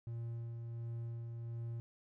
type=tone with tremolo; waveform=triangle; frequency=116.54 Hz; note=A#2; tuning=in tune; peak=-37 dBFS; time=0.07-1.8 s; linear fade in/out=0 ms; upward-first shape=sine; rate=1.4 Hz; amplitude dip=30%; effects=none